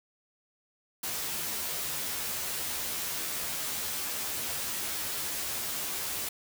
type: noise with comb filter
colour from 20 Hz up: white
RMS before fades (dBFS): -34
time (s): 1.03-6.29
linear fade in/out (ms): 5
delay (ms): 13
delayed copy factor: +0.8
effects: none